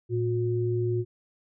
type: tone pair together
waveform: sine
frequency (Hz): 113.85 / 359.9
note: A#2 / F#4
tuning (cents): -40 / -48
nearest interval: octave + minor sixth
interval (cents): 1992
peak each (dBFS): -26 / -27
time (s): 0.09-1.05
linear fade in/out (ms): 50
effects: none